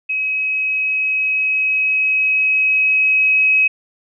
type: tone with level ramp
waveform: sine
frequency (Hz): 2549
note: D#7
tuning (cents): +41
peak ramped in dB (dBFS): -17 to -10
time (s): 0.09-3.68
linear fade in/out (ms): 10
effects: none